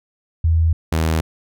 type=tone pair in turn; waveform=sine / sawtooth; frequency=81.7 / 80.2 Hz; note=E2 / E2; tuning=-15 / -47 cents; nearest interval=unison; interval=32 cents; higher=first; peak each=-12 dBFS; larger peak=neither; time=0.44-0.73 / 0.92-1.21 s; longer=neither; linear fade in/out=5 ms; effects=none